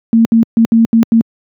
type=tone bursts at uneven times; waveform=sine; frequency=227.6 Hz; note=A#3; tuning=41 cents flat; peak=-4 dBFS; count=6; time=0.13-0.25 / 0.32-0.43 / 0.57-0.65 / 0.72-0.85 / 0.93-1.03 / 1.12-1.21 s; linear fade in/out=0 ms; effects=high-pass 150 Hz 12 dB/octave